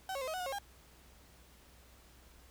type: tone with pitch steps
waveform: 35% pulse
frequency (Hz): 762 / 550 / 517 / 633 / 740 / 723 / 542 / 806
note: G5 / C#5 / C5 / D#5 / F#5 / F#5 / C#5 / G5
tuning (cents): -49 / -14 / -21 / +30 / 0 / -40 / -39 / +48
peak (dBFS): -35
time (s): 0.09-0.586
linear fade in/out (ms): 2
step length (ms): 62
effects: added 62 Hz sine -61 dBFS peak until 2.5 s + pink hiss -62 dBFS RMS until 2.5 s